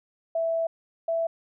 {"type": "tone pair in turn", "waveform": "sine", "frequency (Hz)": [659.3, 662.1], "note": ["E5", "E5"], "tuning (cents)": [0, 7], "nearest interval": "unison", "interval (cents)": 7, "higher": "second", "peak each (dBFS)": -23, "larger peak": "neither", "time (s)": [[0.35, 0.67], [1.08, 1.27]], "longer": "first", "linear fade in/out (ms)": 5, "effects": []}